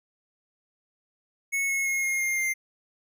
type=tone with pitch steps; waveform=square; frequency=2200 / 2180 / 2160 / 2140 / 2120 / 2101 Hz; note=C#7 / C#7 / C#7 / C7 / C7 / C7; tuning=-14 / -29 / -45 / +38 / +22 / +7 cents; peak=-25 dBFS; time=1.52-2.54 s; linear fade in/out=20 ms; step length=170 ms; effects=none

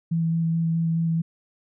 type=tone with vibrato; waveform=sine; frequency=164.81 Hz; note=E3; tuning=in tune; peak=-20 dBFS; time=0.11-1.22 s; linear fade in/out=10 ms; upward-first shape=square; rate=4.7 Hz; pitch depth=9 cents each way; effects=none

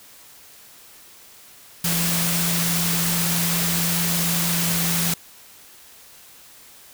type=tone in noise; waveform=sine; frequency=170 Hz; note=F3; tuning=46 cents flat; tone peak=-24 dBFS; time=1.84-5.14 s; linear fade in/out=5 ms; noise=white; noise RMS=-23 dBFS; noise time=1.84-5.14 s; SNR=-4 dB; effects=white hiss -47 dBFS RMS until 6.93 s

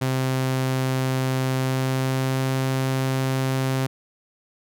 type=tone with pitch glide; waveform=sawtooth; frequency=130.81 to 132.18 Hz; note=C3 to C3; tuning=0 to +18 cents; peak=-17 dBFS; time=0.01-3.87 s; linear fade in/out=10 ms; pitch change=+18 cents; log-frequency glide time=1.57-2.46 s; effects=none

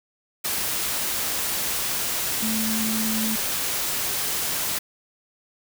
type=tone in noise; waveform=sine; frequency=220 Hz; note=A3; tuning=in tune; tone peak=-25 dBFS; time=2.42-3.36 s; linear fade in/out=10 ms; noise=white; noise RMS=-26 dBFS; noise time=0.44-4.79 s; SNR=-2 dB; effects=none

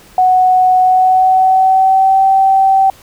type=tone with pitch glide; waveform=sine; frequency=740 to 772.3 Hz; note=F#5 to G5; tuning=0 to -26 cents; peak=-6 dBFS; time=0.18-2.9 s; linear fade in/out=2 ms; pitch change=+74 cents; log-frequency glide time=0.81-2.24 s; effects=pink hiss -42 dBFS RMS until 3.02 s

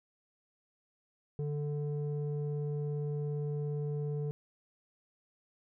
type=tone with low-pass filter; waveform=square; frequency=147.1 Hz; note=D3; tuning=3 cents sharp; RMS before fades=-35 dBFS; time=1.39-4.31 s; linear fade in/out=0 ms; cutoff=370 Hz; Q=2.9; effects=none

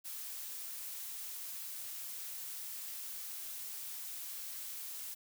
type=noise; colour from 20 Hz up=blue; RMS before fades=-44 dBFS; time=0.04-5.15 s; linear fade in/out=20 ms; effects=none

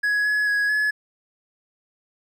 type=tone with pitch steps; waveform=triangle; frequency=1674 / 1692 / 1666 / 1703 Hz; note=G#6 / G#6 / G#6 / G#6; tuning=+13 / +32 / +5 / +43 cents; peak=-17 dBFS; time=0.03-0.91 s; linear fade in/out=10 ms; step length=220 ms; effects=none

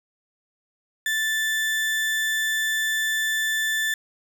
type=tone; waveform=35% pulse; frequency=1760 Hz; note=A6; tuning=in tune; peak=-20 dBFS; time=1.06-3.94 s; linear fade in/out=2 ms; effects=none

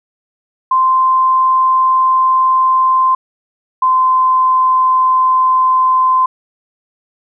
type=tone pair in turn; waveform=sine; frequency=1041 / 1033.2 Hz; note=C6 / C6; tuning=-9 / -22 cents; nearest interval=unison; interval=13 cents; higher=first; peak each=-8 dBFS; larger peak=neither; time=0.71-3.15 / 3.82-6.26 s; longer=neither; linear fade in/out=5 ms; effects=none

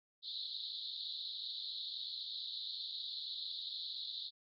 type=band-pass noise; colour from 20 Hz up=pink; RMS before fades=-44 dBFS; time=0.22-4.31 s; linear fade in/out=50 ms; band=3600 to 4300 Hz; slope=96 dB/octave; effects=none

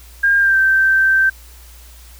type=tone with pitch glide; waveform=sine; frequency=1610 to 1558.8 Hz; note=G6 to G6; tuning=+46 to -10 cents; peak=-10 dBFS; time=0.23-1.3 s; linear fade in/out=10 ms; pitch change=-56 cents; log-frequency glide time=0.38-0.58 s; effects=added 59 Hz sine -39 dBFS peak until 2.19 s + white hiss -45 dBFS RMS until 2.19 s

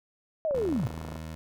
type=linear sweep; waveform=sine; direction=down; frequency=659.3 to 98.7 Hz; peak=-25 dBFS; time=0.45-0.87 s; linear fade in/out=0 ms
type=click train; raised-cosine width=1 ms; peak=-25 dBFS; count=19; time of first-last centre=0.51-1.157 s; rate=27.8 Hz
type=tone with vibrato; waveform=20% pulse; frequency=79.7 Hz; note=D#2; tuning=42 cents sharp; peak=-32 dBFS; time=0.55-1.35 s; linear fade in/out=0 ms; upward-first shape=sine; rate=15 Hz; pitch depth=20 cents each way
effects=none

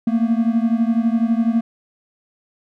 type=beating tone pair; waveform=triangle; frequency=225.2 / 237.2 Hz; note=A3 / A#3; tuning=+40 / +30 cents; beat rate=12 Hz; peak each=-15 / -17 dBFS; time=0.07-1.61 s; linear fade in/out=5 ms; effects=none

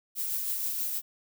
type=noise with tremolo; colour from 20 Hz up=violet; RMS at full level=-30 dBFS; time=0.15-1.02 s; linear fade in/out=50 ms; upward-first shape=triangle; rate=6.3 Hz; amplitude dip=35%; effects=none

